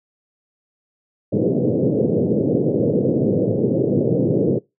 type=band-pass noise; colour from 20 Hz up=white; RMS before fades=-18 dBFS; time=1.32-4.59 s; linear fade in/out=10 ms; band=110 to 510 Hz; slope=48 dB/octave; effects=noise-tail reverb RT60 0.2 s tail -22 dB re dry